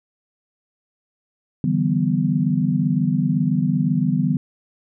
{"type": "chord", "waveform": "sine", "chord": "E minor seventh", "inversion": "third", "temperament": "equal with one note detuned", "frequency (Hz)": [146.83, 164.81, 192.52, 246.9], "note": ["D3", "E3", "G3", "B3"], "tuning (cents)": [0, 0, -31, 0], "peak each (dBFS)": -22, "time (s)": [1.64, 4.37], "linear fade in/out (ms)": 2, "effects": []}